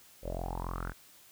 sawtooth tone with low-pass filter sweep, 43.65 Hz, F1, in tune, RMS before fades -37 dBFS, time 0.22-0.94 s, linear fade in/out 50 ms, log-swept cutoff 530 to 1600 Hz, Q 7.5, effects white hiss -58 dBFS RMS until 1.31 s

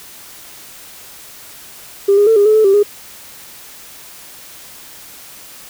sine tone with pitch steps, 398.5 / 410.1 / 447.8 / 406.5 / 430.4 / 435.3 / 391.2 / 412.1 Hz, G4 / G#4 / A4 / G#4 / A4 / A4 / G4 / G#4, +28 / -22 / +30 / -37 / -38 / -19 / -4 / -13 cents, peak -6 dBFS, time 2.08-2.832 s, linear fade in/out 10 ms, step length 94 ms, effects tanh soft clip ceiling -2 dBFS + white hiss -37 dBFS RMS until 5.69 s

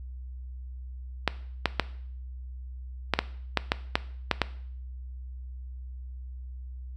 clicks, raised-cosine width 0.3 ms, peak -5 dBFS, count 10, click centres 1.277 / 1.657 / 1.797 / 3.137 / 3.19 / 3.573 / 3.719 / 3.955 / 4.313 / 4.417 s, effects noise-tail reverb RT60 0.6 s tail -17 dB re dry + added 63 Hz sine -37 dBFS peak until 6.96 s

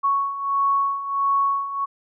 sine beating tone pair, 1108.7 / 1110.2 Hz, C#6 / C#6, 0 / +2 cents, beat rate 1.5 Hz, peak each -25 / -20 dBFS, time 0.03-1.86 s, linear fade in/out 20 ms, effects none

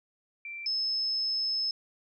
sine tone pair in turn, 2349 / 5207 Hz, D7 / E8, 0 / -22 cents, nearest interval octave + major second, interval 1378 cents, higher second, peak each -37 / -27 dBFS, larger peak second, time 0.45-0.66 / 0.66-1.71 s, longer second, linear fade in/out 2 ms, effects none

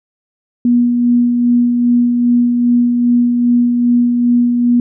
sine tone with tremolo, 241.4 Hz, B3, 39 cents flat, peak -7 dBFS, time 0.65-4.8 s, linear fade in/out 2 ms, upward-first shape sine, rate 2.5 Hz, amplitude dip 35%, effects none

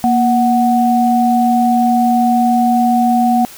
sine tone pair together, 235.7 / 741.2 Hz, A#3 / F#5, +19 / +3 cents, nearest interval octave + minor sixth, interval 1984 cents, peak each -12 dBFS, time 0.04-3.45 s, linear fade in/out 0 ms, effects white hiss -36 dBFS RMS until 3.57 s

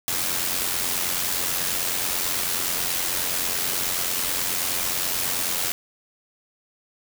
white noise with amplitude modulation, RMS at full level -23 dBFS, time 0.08-5.72 s, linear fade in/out 0 ms, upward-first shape sine, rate 89.3 Hz, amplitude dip 50%, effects none

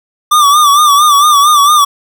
square tone with vibrato, 1174.7 Hz, D6, in tune, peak -5 dBFS, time 0.31-1.85 s, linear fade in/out 10 ms, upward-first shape sine, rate 4.4 Hz, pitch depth 76 cents each way, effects none

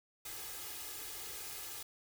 white noise with comb filter, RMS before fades -45 dBFS, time 0.25-1.83 s, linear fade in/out 5 ms, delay 2.4 ms, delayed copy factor +0.85, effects none

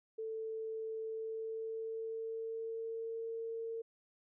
sine tone with pitch glide, 443.2 to 454.6 Hz, A4 to A#4, +13 to -43 cents, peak -38 dBFS, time 0.18-3.82 s, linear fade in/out 10 ms, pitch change +44 cents, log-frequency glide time 1.03-3.26 s, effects none

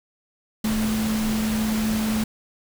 sine tone in noise, 217.9 Hz, A3, 17 cents flat, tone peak -21 dBFS, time 0.64-2.24 s, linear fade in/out 5 ms, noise pink, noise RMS -30 dBFS, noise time 0.64-2.24 s, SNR +6 dB, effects none

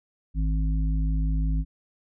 harmonic tone, 52.8 Hz, G#1, 29 cents sharp, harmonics 1 / 3 / 5, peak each -22 / -30 / -36 dBFS, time 0.34-1.65 s, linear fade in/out 50 ms, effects none

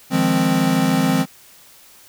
square chord, F minor seventh, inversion third, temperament equal, 155.56 / 174.61 / 207.7 / 261.6 Hz, Eb3 / F3 / Ab3 / C4, 0 / 0 / 0 / 0 cents, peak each -24 / -21 / -23 / -19 dBFS, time 0.1-1.26 s, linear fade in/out 50 ms, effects white hiss -47 dBFS RMS until 2.08 s

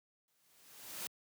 white noise with exponential growth, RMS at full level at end -40 dBFS, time 0.28-1.07 s, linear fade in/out 1 ms, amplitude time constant 170 ms, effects high-pass 100 Hz 12 dB/octave

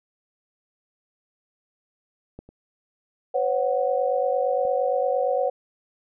clicks, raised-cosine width 2 ms, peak -25 / -34 / -32 dBFS, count 3, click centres 2.39 / 2.49 / 4.652 s
sine chord, B suspended second, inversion none, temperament equal with one note detuned, 505.7 / 554.4 / 740 Hz, B4 / C#5 / F#5, +41 / 0 / 0 cents, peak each -24 / -24 / -26 dBFS, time 3.34-5.5 s, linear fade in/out 10 ms
effects none

